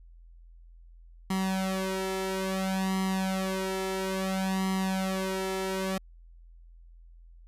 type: tone with flanger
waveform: sawtooth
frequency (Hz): 190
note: F#3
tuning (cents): +46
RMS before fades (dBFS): -30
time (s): 1.3-5.98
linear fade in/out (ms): 5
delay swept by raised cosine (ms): 0.98 to 2.28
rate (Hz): 0.59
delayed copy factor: +0.95
effects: added 42 Hz sine -49 dBFS peak until 7.47 s + resampled to 32000 Hz